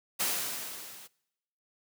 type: noise with level ramp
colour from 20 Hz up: white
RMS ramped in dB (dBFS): -28 to -50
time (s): 0.19-1.08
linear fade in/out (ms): 20
effects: noise-tail reverb RT60 0.9 s tail -24 dB re dry + high-pass 150 Hz 12 dB/octave